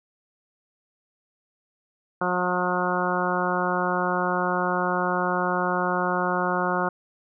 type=harmonic tone; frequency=180 Hz; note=F#3; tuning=47 cents flat; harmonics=1 / 2 / 3 / 4 / 5 / 6 / 7 / 8; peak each=-30 / -30 / -30 / -30 / -30 / -30 / -30 / -30 dBFS; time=2.21-6.89 s; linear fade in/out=5 ms; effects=none